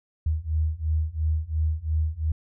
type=beating tone pair; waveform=sine; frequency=77 / 79.9 Hz; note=D#2 / D#2; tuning=-17 / +47 cents; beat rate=2.9 Hz; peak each=-26 / -25 dBFS; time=0.26-2.32 s; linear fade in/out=5 ms; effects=none